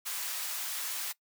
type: high-pass noise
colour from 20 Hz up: white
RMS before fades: -36 dBFS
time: 0.05-1.13 s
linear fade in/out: 20 ms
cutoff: 870 Hz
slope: 12 dB/octave
effects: noise-tail reverb RT60 0.1 s tail -20 dB re dry